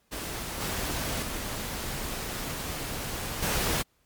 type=noise with level steps; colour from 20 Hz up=pink; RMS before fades=-35 / -31 / -34 / -27 dBFS; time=0.11-3.83 s; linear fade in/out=20 ms; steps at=0.6 / 1.22 / 3.42 s; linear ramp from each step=10 ms; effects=pink hiss -69 dBFS RMS until 4.05 s + MP3 96 kbps